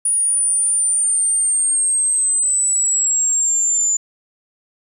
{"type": "linear sweep", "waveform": "sine", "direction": "down", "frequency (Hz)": [9670, 7060], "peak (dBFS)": -14, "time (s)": [0.05, 3.97], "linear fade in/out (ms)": 5, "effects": ["8-bit"]}